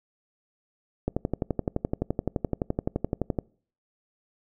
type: click train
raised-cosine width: 2 ms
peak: -12 dBFS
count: 28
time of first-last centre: 1.08-3.388 s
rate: 11.7 Hz
effects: noise-tail reverb RT60 0.5 s tail -26 dB re dry